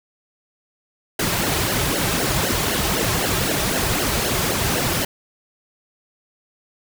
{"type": "noise with flanger", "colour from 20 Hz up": "pink", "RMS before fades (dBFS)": -21, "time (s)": [1.19, 5.05], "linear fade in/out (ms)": 5, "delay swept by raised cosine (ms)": [0.82, 4.22], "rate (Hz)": 3.9, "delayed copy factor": -0.85, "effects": []}